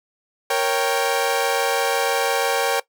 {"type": "chord", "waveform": "sawtooth", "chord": "G diminished", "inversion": "first", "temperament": "equal with one note detuned", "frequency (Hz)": [466.2, 552.1, 784], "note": ["Bb4", "Db5", "G5"], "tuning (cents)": [0, -7, 0], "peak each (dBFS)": -19, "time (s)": [0.5, 2.8], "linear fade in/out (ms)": 5, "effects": ["noise-tail reverb RT60 0.1 s tail -19 dB re dry"]}